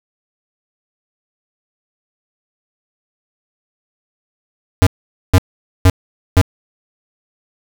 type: tone bursts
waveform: square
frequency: 92.5 Hz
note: F#2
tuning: in tune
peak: -6 dBFS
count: 4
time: 4.82-6.414 s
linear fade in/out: 0 ms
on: 46 ms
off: 470 ms
effects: none